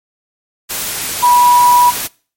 sine tone in noise, 976 Hz, B5, 21 cents flat, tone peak -6 dBFS, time 1.22-1.91 s, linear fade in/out 20 ms, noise white, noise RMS -20 dBFS, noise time 0.69-2.08 s, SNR +11 dB, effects noise-tail reverb RT60 0.4 s tail -23 dB re dry + MP3 64 kbps

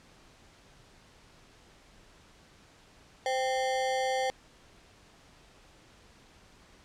square ring-modulated tone, 652 Hz, E5, 19 cents flat, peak -25 dBFS, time 3.26-4.3 s, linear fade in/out 0 ms, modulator 132 Hz, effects pink hiss -58 dBFS RMS until 6.84 s + low-pass 7000 Hz 12 dB/octave

